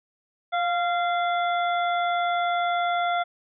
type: harmonic tone with a mistuned harmonic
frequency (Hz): 690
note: F5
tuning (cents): -21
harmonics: 1 / 2 / 3 / 5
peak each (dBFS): -23 / -28 / -34 / -36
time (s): 0.52-3.24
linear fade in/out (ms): 20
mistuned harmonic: 1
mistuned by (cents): +29
effects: none